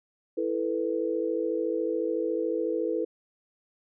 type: chord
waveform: sine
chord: E suspended fourth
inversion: none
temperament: equal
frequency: 329.6 / 440 / 493.9 Hz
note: E4 / A4 / B4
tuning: 0 / 0 / 0 cents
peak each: -30 dBFS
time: 0.37-3.05 s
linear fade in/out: 10 ms
effects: none